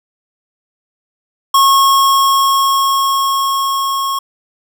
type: tone with level ramp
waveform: square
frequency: 1091 Hz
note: C#6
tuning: 28 cents flat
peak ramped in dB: -7 to -16 dBFS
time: 1.54-4.19 s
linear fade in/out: 5 ms
effects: none